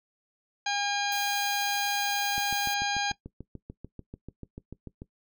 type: harmonic tone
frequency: 810 Hz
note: G#5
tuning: 43 cents flat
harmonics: 1 / 2 / 3 / 4 / 5 / 6 / 8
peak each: -30 / -33 / -35 / -36 / -37 / -38 / -39 dBFS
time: 0.66-3.12 s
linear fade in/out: 5 ms
type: noise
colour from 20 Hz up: blue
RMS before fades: -39 dBFS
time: 1.12-2.74 s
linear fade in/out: 0 ms
type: click train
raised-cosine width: 3 ms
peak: -27 dBFS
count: 19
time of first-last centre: 2.38-5.019 s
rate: 6.82 Hz
effects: noise-tail reverb RT60 0.1 s tail -18 dB re dry